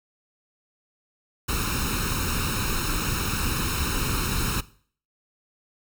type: noise with comb filter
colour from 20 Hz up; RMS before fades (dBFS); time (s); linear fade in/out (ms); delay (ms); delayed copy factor
pink; -26; 1.48-4.61; 10; 0.75; +0.8
effects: noise-tail reverb RT60 0.5 s tail -19 dB re dry